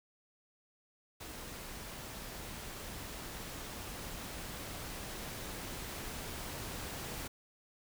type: noise with level ramp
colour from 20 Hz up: pink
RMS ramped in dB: -46 to -42 dBFS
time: 1.2-7.28 s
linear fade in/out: 10 ms
effects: none